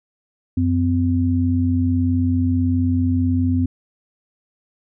sine tone pair together, 91.52 / 256.1 Hz, F#2 / C4, -18 / -37 cents, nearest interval octave + tritone, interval 1781 cents, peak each -18 dBFS, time 0.57-3.66 s, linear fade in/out 5 ms, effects none

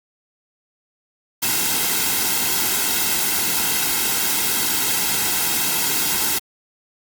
white noise with comb filter, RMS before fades -20 dBFS, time 1.42-6.39 s, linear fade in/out 10 ms, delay 1.7 ms, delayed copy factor -0.65, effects Opus 48 kbps

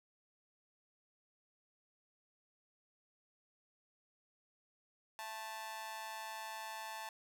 sawtooth tone with amplitude modulation, 880 Hz, A5, in tune, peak -36 dBFS, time 5.19-7.09 s, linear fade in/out 0 ms, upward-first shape sine, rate 212 Hz, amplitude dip 85%, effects none

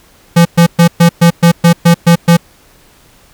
square tone bursts, 170 Hz, F3, 46 cents flat, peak -3 dBFS, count 10, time 0.36-2.37 s, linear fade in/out 10 ms, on 93 ms, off 120 ms, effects pink hiss -45 dBFS RMS until 3.33 s

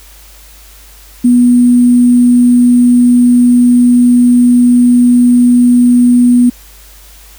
sine tone with sample-and-hold, 244.3 Hz, B3, 19 cents flat, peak -3 dBFS, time 1.24-6.5 s, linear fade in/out 10 ms, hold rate 8820 Hz, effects added 50 Hz sine -37 dBFS peak until 7.38 s + white hiss -39 dBFS RMS until 7.38 s

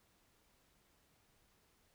silence, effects pink hiss -73 dBFS RMS until 1.94 s

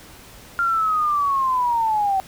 sine linear sweep, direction down, 1396.9 to 758 Hz, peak -17 dBFS, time 0.59-2.2 s, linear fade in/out 0 ms, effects pink hiss -44 dBFS RMS until 2.27 s

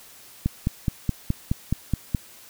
click train, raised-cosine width 5 ms, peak -9 dBFS, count 9, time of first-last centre 0.46-2.148 s, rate 4.74 Hz, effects white hiss -48 dBFS RMS until 2.49 s

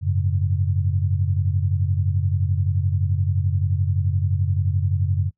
sine chord, F# suspended second, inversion none, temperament just, 92.5 / 104.06 / 138.75 Hz, F#2 / G#2 / C#3, 0 / +4 / +2 cents, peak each -20 / -25 / -25 dBFS, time 0.01-5.31 s, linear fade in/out 50 ms, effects noise-tail reverb RT60 0.1 s tail -19 dB re dry

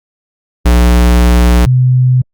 square / sine tone pair in turn, 60 / 127.14 Hz, B1 / C3, -49 / -49 cents, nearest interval octave + minor second, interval 1300 cents, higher second, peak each -5 dBFS, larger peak neither, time 0.65-1.66 / 1.66-2.22 s, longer first, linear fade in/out 10 ms, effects Opus 48 kbps

